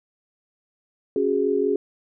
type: chord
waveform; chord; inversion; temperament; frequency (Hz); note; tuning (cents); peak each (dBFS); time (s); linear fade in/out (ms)
sine; C# suspended fourth; none; equal with one note detuned; 275.9 / 370 / 415.3; C#4 / F#4 / G#4; -8 / 0 / 0; -26 / -24 / -21; 1.16-1.76; 2
effects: none